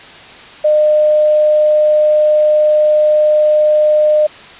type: tone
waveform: sine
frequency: 607 Hz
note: D#5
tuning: 43 cents flat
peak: -7 dBFS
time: 0.64-4.27 s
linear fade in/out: 10 ms
effects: white hiss -35 dBFS RMS until 4.59 s + resampled to 8000 Hz